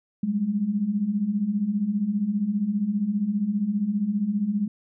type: beating tone pair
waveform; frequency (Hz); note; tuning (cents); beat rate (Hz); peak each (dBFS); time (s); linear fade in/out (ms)
sine; 194.1 / 209.1; G3 / G#3; -17 / +12; 15; -28 / -23; 0.23-4.68; 5
effects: none